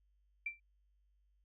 sine tone with exponential decay, 2349 Hz, D7, in tune, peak -33 dBFS, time 0.46-0.6 s, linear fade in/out 5 ms, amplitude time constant 30 ms, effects added 50 Hz sine -70 dBFS peak until 1.44 s

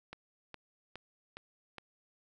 click train, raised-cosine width 0.3 ms, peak -28 dBFS, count 5, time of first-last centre 0.13-1.783 s, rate 2.42 Hz, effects none

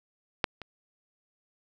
clicks, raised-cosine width 0.3 ms, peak -7 / -24 dBFS, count 2, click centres 0.442 / 0.617 s, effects none

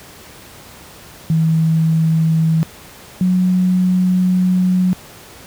sine tone pair in turn, 161.1 / 183.09 Hz, E3 / F#3, -39 / -18 cents, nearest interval major second, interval 221 cents, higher second, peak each -11 dBFS, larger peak neither, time 1.3-2.63 / 3.21-4.93 s, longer second, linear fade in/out 0 ms, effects pink hiss -39 dBFS RMS until 5.46 s + high-pass 60 Hz 12 dB/octave

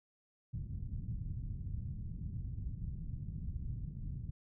white low-pass noise, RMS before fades -41 dBFS, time 0.53-4.31 s, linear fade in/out 10 ms, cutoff 140 Hz, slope 24 dB/octave, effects none

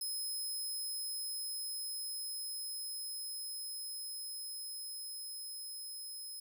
15% pulse tone with level ramp, 5120 Hz, D#8, 49 cents sharp, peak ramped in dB -31 to -38 dBFS, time 0.01-6.4 s, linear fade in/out 5 ms, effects none

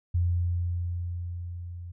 sine tone with level ramp, 87.31 Hz, F2, in tune, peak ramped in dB -21 to -37 dBFS, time 0.14-1.92 s, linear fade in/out 10 ms, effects none

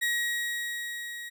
35% pulse tone with level ramp, 1900 Hz, A#6, 33 cents sharp, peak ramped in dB -23 to -36 dBFS, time 0.01-1.3 s, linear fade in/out 20 ms, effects none

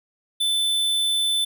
square tone, 3520 Hz, A7, in tune, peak -20 dBFS, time 0.4-1.45 s, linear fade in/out 10 ms, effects none

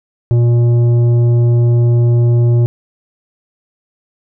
sine tone with tanh clipping, 119.1 Hz, A#2, 38 cents sharp, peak -9 dBFS, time 0.31-2.66 s, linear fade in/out 0 ms, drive 9 dB, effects none

